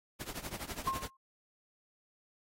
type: noise with tremolo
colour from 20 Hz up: pink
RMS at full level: -39 dBFS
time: 0.19-1.09 s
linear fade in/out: 20 ms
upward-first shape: triangle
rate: 12 Hz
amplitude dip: 95%
type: tone with exponential decay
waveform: sine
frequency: 1066 Hz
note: C6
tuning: 32 cents sharp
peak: -27 dBFS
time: 0.87-1.17 s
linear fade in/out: 5 ms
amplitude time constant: 65 ms
effects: AAC 48 kbps